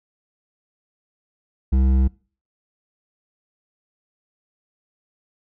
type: tone with hard clipping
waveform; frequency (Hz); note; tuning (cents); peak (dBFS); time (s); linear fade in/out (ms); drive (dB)
sine; 65.41; C2; 0; -16; 1.72-2.08; 10; 9
effects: noise-tail reverb RT60 0.4 s tail -24 dB re dry